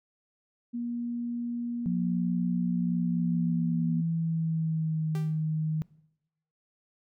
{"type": "tone", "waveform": "sine", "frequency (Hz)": 238.3, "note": "A#3", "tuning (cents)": 38, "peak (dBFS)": -30, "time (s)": [0.73, 4.02], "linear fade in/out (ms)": 20}
{"type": "tone with pitch glide", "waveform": "sine", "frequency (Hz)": [177.5, 156.32], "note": ["F3", "D#3"], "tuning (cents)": [28, 8], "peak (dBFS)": -26, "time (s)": [1.86, 5.82], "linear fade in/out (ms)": 0, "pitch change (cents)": -220, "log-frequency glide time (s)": [2.69, 5.15]}
{"type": "tone with exponential decay", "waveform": "sawtooth", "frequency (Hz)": 392, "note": "G4", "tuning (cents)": 0, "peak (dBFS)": -34, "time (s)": [5.15, 5.44], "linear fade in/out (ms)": 0, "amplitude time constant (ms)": 61}
{"effects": ["noise-tail reverb RT60 0.8 s tail -21 dB re dry"]}